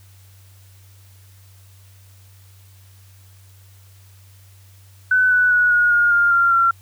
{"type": "tone with pitch steps", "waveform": "sine", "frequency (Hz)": [1506, 1485.3, 1464.8, 1444.7, 1424.8, 1405.1, 1385.8, 1366.7], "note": ["F#6", "F#6", "F#6", "F#6", "F6", "F6", "F6", "F6"], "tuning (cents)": [30, 6, -18, -42, 34, 10, -14, -38], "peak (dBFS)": -12, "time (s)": [5.11, 6.71], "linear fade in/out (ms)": 5, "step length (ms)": 200, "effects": ["added 96 Hz sine -45 dBFS peak until 6.81 s", "white hiss -54 dBFS RMS until 6.81 s"]}